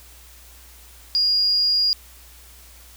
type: tone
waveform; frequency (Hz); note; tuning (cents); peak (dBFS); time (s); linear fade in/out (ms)
sine; 4851; D#8; -45; -16; 1.15-1.93; 0
effects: added 60 Hz sine -47 dBFS peak until 2.96 s + white hiss -48 dBFS RMS until 2.96 s